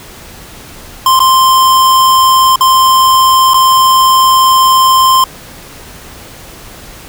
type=tone with dropouts; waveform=square; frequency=1046.5 Hz; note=C6; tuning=in tune; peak=-5 dBFS; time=1.06-5.24 s; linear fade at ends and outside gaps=2 ms; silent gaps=1.192-1.202 / 2.559-2.608 / 3.536-3.542 s; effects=pink hiss -32 dBFS RMS until 7.08 s